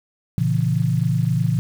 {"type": "chord", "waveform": "sine", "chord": "A# diminished", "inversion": "none", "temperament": "just", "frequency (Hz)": [116.54, 139.85, 167.82], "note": ["A#2", "C#3", "E3"], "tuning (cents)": [0, 16, 31], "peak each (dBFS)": -21, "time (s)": [0.38, 1.59], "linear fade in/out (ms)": 0, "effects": ["7-bit"]}